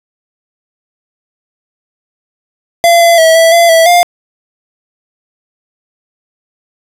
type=tone with pitch steps; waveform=square; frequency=683 / 679 / 648 / 658 / 681 / 656 / 703 Hz; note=F5 / F5 / E5 / E5 / F5 / E5 / F5; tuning=-39 / -49 / -30 / -3 / -44 / -9 / +11 cents; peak=-4 dBFS; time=2.84-4.03 s; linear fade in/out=0 ms; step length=170 ms; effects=resampled to 32000 Hz + 7-bit